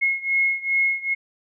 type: beating tone pair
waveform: sine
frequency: 2165 / 2167.5 Hz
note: C#7 / C#7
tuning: -41 / -39 cents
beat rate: 2.5 Hz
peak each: -21 / -23 dBFS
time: 0.01-1.15 s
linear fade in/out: 20 ms
effects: none